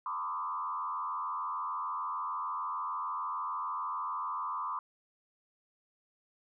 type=tone with frequency modulation; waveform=sine; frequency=1100 Hz; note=C#6; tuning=14 cents flat; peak=-33 dBFS; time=0.06-4.79 s; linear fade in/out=2 ms; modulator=86.7 Hz; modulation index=1.6; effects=none